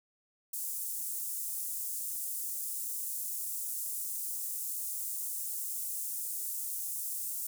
pink high-pass noise, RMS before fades -37 dBFS, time 0.53-7.47 s, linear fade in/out 5 ms, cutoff 8300 Hz, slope 24 dB/octave, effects none

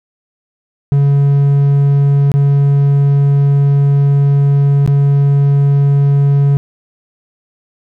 triangle tone with dropouts, 140.9 Hz, C#3, 29 cents sharp, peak -5 dBFS, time 0.92-6.57 s, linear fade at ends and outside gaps 0 ms, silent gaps 2.317-2.34 / 4.862-4.876 s, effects none

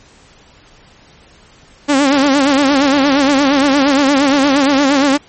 sawtooth tone with vibrato, 278.4 Hz, C#4, 8 cents sharp, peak -5 dBFS, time 1.88-5.18 s, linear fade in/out 20 ms, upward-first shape sine, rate 8.6 Hz, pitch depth 93 cents each way, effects pink hiss -45 dBFS RMS until 5.28 s + MP3 32 kbps

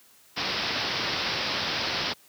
white low-pass noise, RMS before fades -29 dBFS, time 0.36-2.14 s, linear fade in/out 20 ms, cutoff 5400 Hz, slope 96 dB/octave, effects white hiss -57 dBFS RMS until 2.28 s + high-pass 80 Hz 12 dB/octave

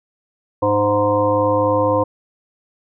harmonic tone with a mistuned harmonic, 103.83 Hz, G#2, in tune, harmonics 1 / 3 / 5 / 7 / 9 / 10, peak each -24 / -22 / -16 / -28 / -22 / -22 dBFS, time 0.62-2.04 s, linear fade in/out 10 ms, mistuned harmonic 3, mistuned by -42 cents, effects none

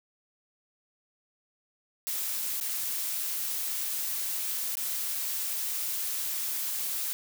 blue noise with dropouts, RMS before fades -32 dBFS, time 2.07-7.13 s, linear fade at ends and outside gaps 0 ms, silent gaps 2.601-2.611 / 4.754-4.771 / 5.15-5.153 s, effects none

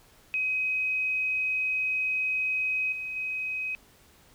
sine tone with level steps, 2527 Hz, D#7, 26 cents sharp, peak -25 / -32 / -29 dBFS, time 0.34-3.75 s, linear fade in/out 0 ms, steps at 2.92 / 3.16 s, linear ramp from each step 5 ms, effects pink hiss -58 dBFS RMS until 4.34 s

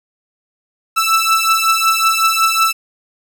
sawtooth beating tone pair, 1319 / 1324.4 Hz, E6 / E6, +1 / +8 cents, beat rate 5.4 Hz, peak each -11 dBFS, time 0.96-2.73 s, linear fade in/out 20 ms, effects none

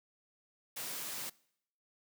white high-pass noise, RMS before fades -41 dBFS, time 0.76-1.3 s, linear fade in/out 10 ms, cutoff 120 Hz, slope 96 dB/octave, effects noise-tail reverb RT60 0.7 s tail -23 dB re dry

